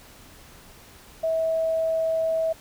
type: tone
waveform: sine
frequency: 648 Hz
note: E5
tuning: 30 cents flat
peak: -21 dBFS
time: 1.23-2.53 s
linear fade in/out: 10 ms
effects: pink hiss -49 dBFS RMS until 2.6 s